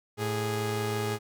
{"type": "tone pair together", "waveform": "sawtooth", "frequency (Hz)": [110, 414.2], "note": ["A2", "G#4"], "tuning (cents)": [0, -5], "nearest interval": "octave + major seventh", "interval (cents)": 2295, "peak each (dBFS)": -27, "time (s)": [0.17, 1.19], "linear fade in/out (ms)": 50, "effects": []}